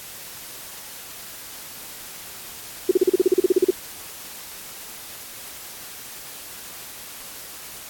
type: tone bursts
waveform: sine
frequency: 370 Hz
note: F#4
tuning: in tune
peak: -11 dBFS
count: 14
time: 2.89-3.706 s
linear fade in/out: 5 ms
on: 23 ms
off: 38 ms
effects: white hiss -38 dBFS RMS until 7.89 s + AAC 64 kbps